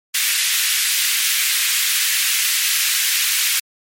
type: high-pass noise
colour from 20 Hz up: pink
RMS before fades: -18 dBFS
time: 0.14-3.6 s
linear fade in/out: 10 ms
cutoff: 1900 Hz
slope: 24 dB/octave
effects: MP3 64 kbps